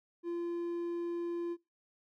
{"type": "tone", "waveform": "triangle", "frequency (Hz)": 343.6, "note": "F4", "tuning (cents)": -28, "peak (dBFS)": -32, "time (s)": [0.23, 1.57], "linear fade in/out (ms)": 50, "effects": ["noise-tail reverb RT60 0.3 s tail -24 dB re dry"]}